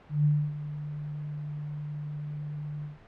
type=tone with ADSR envelope; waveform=sine; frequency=148.4 Hz; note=D3; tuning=18 cents sharp; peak=-19 dBFS; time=0.09-2.99 s; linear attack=160 ms; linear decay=270 ms; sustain=-14 dB; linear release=160 ms; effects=pink hiss -54 dBFS RMS until 3.07 s + low-pass 2000 Hz 12 dB/octave